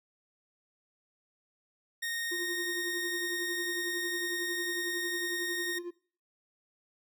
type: tone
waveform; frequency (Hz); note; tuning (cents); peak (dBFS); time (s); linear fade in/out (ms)
sawtooth; 1854; A#6; -10; -29; 2.02-5.79; 10
type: tone with tremolo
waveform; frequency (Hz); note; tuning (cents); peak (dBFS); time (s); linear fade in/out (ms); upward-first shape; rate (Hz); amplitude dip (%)
triangle; 349.2; F4; 0; -32; 2.31-5.91; 10; triangle; 11; 75
effects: noise-tail reverb RT60 0.5 s tail -24 dB re dry